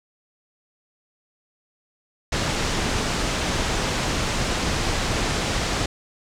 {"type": "low-pass noise", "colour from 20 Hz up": "pink", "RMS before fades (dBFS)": -24, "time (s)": [2.32, 5.86], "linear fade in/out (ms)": 5, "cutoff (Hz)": 7500, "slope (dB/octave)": 24, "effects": []}